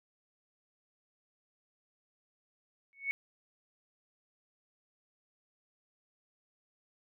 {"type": "tone with exponential growth", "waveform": "sine", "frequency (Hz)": 2215, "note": "C#7", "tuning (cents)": -2, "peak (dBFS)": -26, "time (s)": [2.93, 3.11], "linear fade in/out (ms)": 0, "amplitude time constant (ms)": 38, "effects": []}